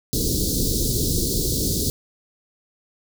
pink band-stop noise, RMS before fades -22 dBFS, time 0.13-1.9 s, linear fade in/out 0 ms, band 470 to 4000 Hz, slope 48 dB/octave, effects none

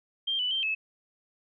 sine tone with pitch steps, 3178 / 2980 / 3140 / 2596 Hz, G7 / F#7 / G7 / E7, +23 / +12 / +2 / -27 cents, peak -26 dBFS, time 0.27-0.75 s, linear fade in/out 10 ms, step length 120 ms, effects none

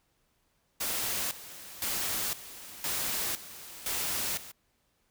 white noise with tremolo, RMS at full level -32 dBFS, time 0.8-4.52 s, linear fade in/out 10 ms, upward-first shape square, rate 0.98 Hz, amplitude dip 80%, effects pink hiss -73 dBFS RMS until 5.1 s

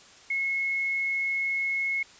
sine tone, 2177 Hz, C#7, 32 cents flat, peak -25 dBFS, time 0.3-2.03 s, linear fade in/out 5 ms, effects white hiss -52 dBFS RMS until 2.19 s + resampled to 16000 Hz

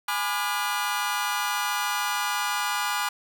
sawtooth chord, G# diminished seventh, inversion none, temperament just, 830.6 / 996.7 / 1196.1 / 1435.3 Hz, G#5 / B5 / D6 / F6, 0 / +16 / +31 / +47 cents, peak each -27 dBFS, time 0.08-3.09 s, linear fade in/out 5 ms, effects none

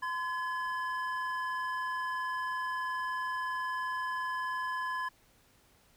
triangle tone pair together, 1023.4 / 1698 Hz, C6 / G#6, -39 / +38 cents, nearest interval major sixth, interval 877 cents, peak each -32 / -35 dBFS, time 0.02-5.09 s, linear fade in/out 10 ms, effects pink hiss -65 dBFS RMS until 5.96 s

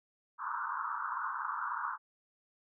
pink band-pass noise, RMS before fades -37 dBFS, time 0.38-1.98 s, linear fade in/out 50 ms, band 920 to 1500 Hz, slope 96 dB/octave, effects none

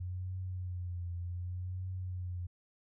sine tone with vibrato, 89.9 Hz, F#2, 49 cents flat, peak -36 dBFS, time 0-2.47 s, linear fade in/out 10 ms, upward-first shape triangle, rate 0.66 Hz, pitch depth 60 cents each way, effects none

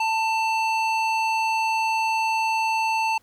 square tone with band-pass filter, 890 Hz, A5, 20 cents sharp, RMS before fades -23 dBFS, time 0-3.18 s, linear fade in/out 5 ms, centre 1900 Hz, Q 1.2, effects pink hiss -62 dBFS RMS until 3.22 s

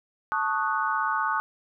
sine chord, D# half-diminished seventh, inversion second, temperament equal, 880 / 1108.7 / 1244.5 / 1480 Hz, A5 / C#6 / D#6 / F#6, 0 / 0 / 0 / 0 cents, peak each -29 dBFS, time 0.32-1.4 s, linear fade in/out 0 ms, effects none

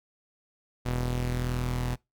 sawtooth tone pair together, 41.2 / 123.47 Hz, E1 / B2, 0 / 0 cents, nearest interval octave + perfect fifth, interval 1900 cents, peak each -27 dBFS, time 0.85-1.96 s, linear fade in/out 20 ms, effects noise-tail reverb RT60 0.2 s tail -23 dB re dry

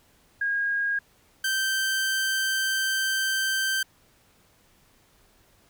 sine / sawtooth tone pair in turn, 1632 / 1558.7 Hz, G#6 / G6, -31 / -10 cents, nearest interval minor second, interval 79 cents, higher first, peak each -23 / -20 dBFS, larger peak second, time 0.41-0.99 / 1.44-3.83 s, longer second, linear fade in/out 5 ms, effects pink hiss -61 dBFS RMS until 5.69 s

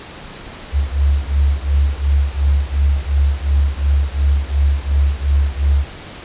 sine beating tone pair, 69.2 / 72 Hz, C#2 / D2, -2 / -34 cents, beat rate 2.8 Hz, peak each -15 / -16 dBFS, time 0.72-5.86 s, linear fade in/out 50 ms, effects pink hiss -34 dBFS RMS until 6.24 s + resampled to 8000 Hz

